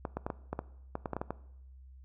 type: clicks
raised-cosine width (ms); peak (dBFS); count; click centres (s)
1; -20; 12; 0.052 / 0.17 / 0.265 / 0.302 / 0.53 / 0.591 / 0.954 / 1.058 / 1.133 / 1.166 / 1.215 / 1.306
effects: noise-tail reverb RT60 0.8 s tail -19 dB re dry + added 65 Hz sine -50 dBFS peak until 2.04 s